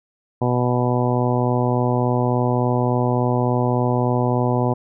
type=harmonic tone; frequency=123.47 Hz; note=B2; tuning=in tune; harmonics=1 / 2 / 3 / 4 / 5 / 6 / 7 / 8; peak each=-20 / -23 / -25 / -26 / -27 / -28 / -28 / -29 dBFS; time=0.41-4.74 s; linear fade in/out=10 ms; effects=none